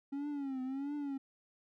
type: tone with vibrato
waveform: triangle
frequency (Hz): 274.6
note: C#4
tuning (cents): -16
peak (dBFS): -34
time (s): 0.12-1.18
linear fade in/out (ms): 10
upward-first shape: triangle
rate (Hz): 1.5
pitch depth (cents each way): 130
effects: none